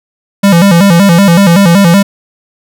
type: tone with vibrato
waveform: square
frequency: 183.8 Hz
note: F#3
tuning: 11 cents flat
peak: -3 dBFS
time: 0.43-2.03 s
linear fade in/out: 10 ms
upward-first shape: square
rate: 5.3 Hz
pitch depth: 140 cents each way
effects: none